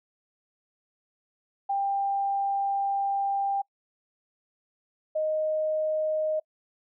sine tone pair in turn, 793 / 621.6 Hz, G5 / D#5, +20 / -2 cents, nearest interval major third, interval 422 cents, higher first, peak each -24 dBFS, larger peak neither, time 1.69-3.62 / 5.15-6.4 s, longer first, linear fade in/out 10 ms, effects noise-tail reverb RT60 0.1 s tail -26 dB re dry

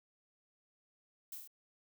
violet noise with echo, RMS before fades -45 dBFS, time 1.32-1.35 s, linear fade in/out 2 ms, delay 25 ms, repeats 5, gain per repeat -2 dB, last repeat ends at 1.475 s, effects none

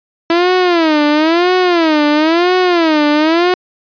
sawtooth tone with vibrato, 329.6 Hz, E4, in tune, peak -5 dBFS, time 0.3-3.54 s, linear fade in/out 2 ms, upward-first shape sine, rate 0.99 Hz, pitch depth 190 cents each way, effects resampled to 11025 Hz

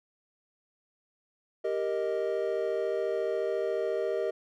triangle chord, Eb major, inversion first, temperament equal, 392 / 466.2 / 622.3 Hz, G4 / Bb4 / Eb5, 0 / 0 / 0 cents, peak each -30 dBFS, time 1.64-4.31 s, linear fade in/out 10 ms, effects none

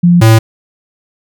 sine / square tone pair in turn, 174.2 / 111.86 Hz, F3 / A2, -4 / +29 cents, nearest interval minor sixth, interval 767 cents, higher first, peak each -3 dBFS, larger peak neither, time 0.03-0.21 / 0.21-0.39 s, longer neither, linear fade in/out 10 ms, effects none

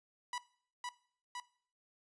sawtooth tone with echo, 981 Hz, B5, 12 cents flat, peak -34 dBFS, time 0.33-0.38 s, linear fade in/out 2 ms, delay 510 ms, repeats 2, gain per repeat -2 dB, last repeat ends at 1.4 s, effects noise-tail reverb RT60 0.5 s tail -18 dB re dry + resampled to 22050 Hz

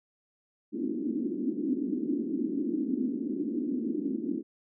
white band-pass noise, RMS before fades -31 dBFS, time 0.72-4.43 s, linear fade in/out 50 ms, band 230 to 320 Hz, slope 48 dB/octave, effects none

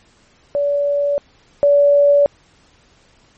sine tone pair in turn, 573 / 573 Hz, D5 / D5, -43 / -43 cents, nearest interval unison, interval 0 cents, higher neither, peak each -14 / -8 dBFS, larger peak second, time 0.55-1.18 / 1.63-2.26 s, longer neither, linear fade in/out 0 ms, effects pink hiss -53 dBFS RMS until 3.37 s + MP3 32 kbps

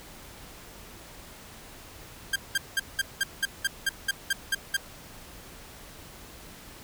sawtooth tone bursts, 1596 Hz, G6, 31 cents sharp, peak -19 dBFS, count 12, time 2.33-4.768 s, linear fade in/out 5 ms, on 29 ms, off 190 ms, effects pink hiss -47 dBFS RMS until 6.83 s

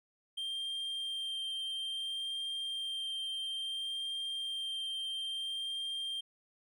triangle tone with vibrato, 3171 Hz, G7, 19 cents sharp, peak -34 dBFS, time 0.37-6.21 s, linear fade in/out 10 ms, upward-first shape sine, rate 0.59 Hz, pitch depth 9 cents each way, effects none

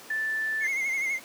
sine tone, 1760 Hz, A6, in tune, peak -26 dBFS, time 0.1-0.67 s, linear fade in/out 5 ms
triangle tone with vibrato, 2134 Hz, C7, 34 cents sharp, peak -24 dBFS, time 0.6-1.2 s, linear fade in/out 50 ms, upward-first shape sine, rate 12 Hz, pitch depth 54 cents each way
effects pink hiss -46 dBFS RMS until 1.24 s + high-pass 300 Hz 12 dB/octave

